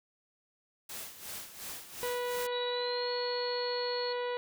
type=noise with tremolo; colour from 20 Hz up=white; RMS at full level=-41 dBFS; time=0.89-2.47 s; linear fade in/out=5 ms; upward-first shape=sine; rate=2.8 Hz; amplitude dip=70%
type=harmonic tone; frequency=489.6 Hz; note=B4; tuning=15 cents flat; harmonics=1 / 2 / 3 / 4 / 5 / 6 / 7 / 8 / 9; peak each=-33 / -39 / -46 / -45 / -51 / -50 / -53 / -50 / -56 dBFS; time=2.03-4.37 s; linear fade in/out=0 ms
type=tone with pitch glide; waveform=sine; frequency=3900 to 4327 Hz; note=B7 to C#8; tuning=-23 to -43 cents; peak=-37 dBFS; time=2.52-4.13 s; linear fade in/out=5 ms; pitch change=+180 cents; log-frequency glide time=2.7-3.1 s
effects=none